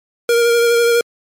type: tone with vibrato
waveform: square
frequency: 470 Hz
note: A#4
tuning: 14 cents sharp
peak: -11 dBFS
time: 0.29-1.01 s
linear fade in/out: 2 ms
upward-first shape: sine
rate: 12 Hz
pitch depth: 19 cents each way
effects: MP3 64 kbps